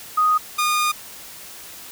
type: tone pair in turn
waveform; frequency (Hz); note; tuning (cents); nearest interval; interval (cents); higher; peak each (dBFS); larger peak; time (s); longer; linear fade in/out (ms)
sine / sawtooth; 1244.5 / 1221; D#6 / D#6; 0 / -33; unison; 33; first; -14; neither; 0.17-0.38 / 0.58-0.92; second; 10
effects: white hiss -39 dBFS RMS until 1.91 s